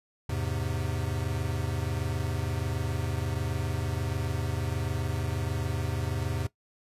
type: chord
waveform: square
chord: E augmented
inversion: none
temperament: equal with one note detuned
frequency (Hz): 82.41 / 103.83 / 130.44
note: E2 / G#2 / B#2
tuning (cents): 0 / 0 / -5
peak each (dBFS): -34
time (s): 0.29-6.47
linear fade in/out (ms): 5
effects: noise-tail reverb RT60 0.1 s tail -17 dB re dry + resampled to 32000 Hz